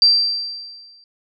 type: tone with exponential decay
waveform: sine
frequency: 4699 Hz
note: D8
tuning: in tune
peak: -7 dBFS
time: 0.02-1.04 s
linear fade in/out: 1 ms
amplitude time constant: 220 ms
effects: none